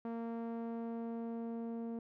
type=tone with low-pass filter sweep; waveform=sawtooth; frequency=230.6 Hz; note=A#3; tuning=19 cents flat; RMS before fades=-41 dBFS; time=0.05-1.99 s; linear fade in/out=2 ms; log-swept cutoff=970 to 510 Hz; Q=0.81; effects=none